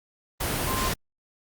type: tone in noise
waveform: sine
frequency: 1046.5 Hz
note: C6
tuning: in tune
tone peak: -29 dBFS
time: 0.67-0.89 s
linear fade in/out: 10 ms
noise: pink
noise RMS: -27 dBFS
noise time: 0.4-0.94 s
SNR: -5 dB
effects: Opus 32 kbps